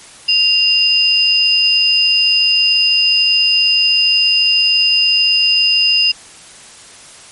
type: tone pair together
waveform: sine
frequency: 2794 / 4993 Hz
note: F7 / D#8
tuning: 0 / +5 cents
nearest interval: minor seventh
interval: 1005 cents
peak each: -12 dBFS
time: 0.28-6.12 s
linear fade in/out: 10 ms
effects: white hiss -38 dBFS RMS until 7.31 s + MP3 48 kbps